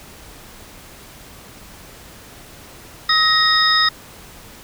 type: tone cluster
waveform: sine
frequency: 1274 / 1878 / 3717 / 5080 Hz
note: D#6 / A#6 / A#7 / D#8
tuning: +41 / +12 / -6 / +35 cents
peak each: -18 dBFS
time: 3.09-3.89 s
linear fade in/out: 5 ms
effects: pink hiss -41 dBFS RMS until 4.63 s